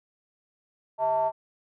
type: ring-modulated tone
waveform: triangle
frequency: 123.47 Hz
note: B2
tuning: in tune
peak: -17 dBFS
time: 0.98-1.32 s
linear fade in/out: 50 ms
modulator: 770 Hz
effects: none